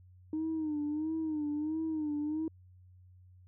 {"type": "tone with vibrato", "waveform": "sine", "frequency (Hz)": 307.6, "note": "D#4", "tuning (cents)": -20, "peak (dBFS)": -30, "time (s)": [0.33, 2.48], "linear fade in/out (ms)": 2, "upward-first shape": "sine", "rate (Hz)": 1.5, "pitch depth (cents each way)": 78, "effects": ["tanh soft clip ceiling -28 dBFS", "added 91 Hz sine -55 dBFS peak until 3.47 s"]}